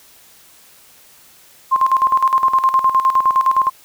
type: tone with tremolo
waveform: sine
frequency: 1056 Hz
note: C6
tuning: 16 cents sharp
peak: -9 dBFS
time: 1.71-3.7 s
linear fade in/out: 20 ms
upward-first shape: square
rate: 9.7 Hz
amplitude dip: 70%
effects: white hiss -47 dBFS RMS until 3.84 s